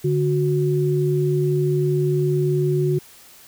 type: tone pair together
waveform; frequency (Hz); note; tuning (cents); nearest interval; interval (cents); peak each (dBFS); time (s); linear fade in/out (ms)
sine; 146.2 / 366.1; D3 / F#4; -7 / -18; octave + major third; 1589; -19 / -20; 0.04-2.99; 10
effects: white hiss -47 dBFS RMS until 3.47 s